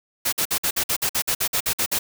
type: noise bursts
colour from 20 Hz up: white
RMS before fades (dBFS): -22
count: 14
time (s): 0.25-1.99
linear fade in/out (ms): 10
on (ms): 76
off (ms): 52
effects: none